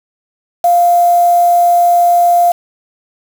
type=tone with quantisation; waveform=sine; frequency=698.5 Hz; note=F5; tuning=in tune; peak=-6 dBFS; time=0.64-2.52 s; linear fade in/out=5 ms; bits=4; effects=none